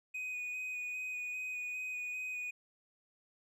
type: tone with vibrato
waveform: triangle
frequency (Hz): 2489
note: D#7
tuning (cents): 0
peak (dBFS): -36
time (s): 0.14-2.51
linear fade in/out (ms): 10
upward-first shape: square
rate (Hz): 2.5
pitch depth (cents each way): 12
effects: none